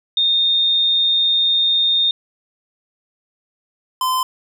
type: tone pair in turn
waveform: sine / square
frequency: 3662 / 1028.2 Hz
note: A#7 / C6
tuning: -32 / -31 cents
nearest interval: octave + minor seventh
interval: 2199 cents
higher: first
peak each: -13 / -17 dBFS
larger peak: first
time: 0.17-2.11 / 4.01-4.23 s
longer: first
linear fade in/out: 2 ms
effects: none